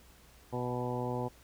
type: harmonic tone with a mistuned harmonic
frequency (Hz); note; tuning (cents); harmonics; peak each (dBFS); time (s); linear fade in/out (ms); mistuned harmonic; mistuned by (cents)
123.47; B2; 0; 1 / 2 / 3 / 4 / 5 / 6 / 7 / 8; -37 / -39 / -40 / -39 / -44 / -44 / -41 / -45; 0.52-1.29; 20; 6; +19
effects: added 60 Hz sine -60 dBFS peak until 1.43 s + pink hiss -60 dBFS RMS until 1.43 s